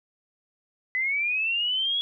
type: linear sweep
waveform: sine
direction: up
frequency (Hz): 2000 to 3372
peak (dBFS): -23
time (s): 0.95-2.01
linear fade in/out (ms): 0
effects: none